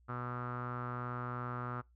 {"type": "tone with low-pass filter", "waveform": "sawtooth", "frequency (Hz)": 122.8, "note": "B2", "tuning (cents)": -9, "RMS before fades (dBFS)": -40, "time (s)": [0.08, 1.82], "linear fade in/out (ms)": 20, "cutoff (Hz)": 1300, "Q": 8.1, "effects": ["noise-tail reverb RT60 0.2 s tail -24 dB re dry", "added 60 Hz sine -63 dBFS peak until 1.95 s"]}